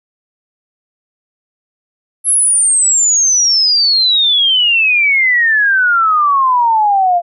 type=exponential sweep; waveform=sine; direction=down; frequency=11175 to 682 Hz; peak=-8 dBFS; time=2.24-7.22 s; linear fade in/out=50 ms; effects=none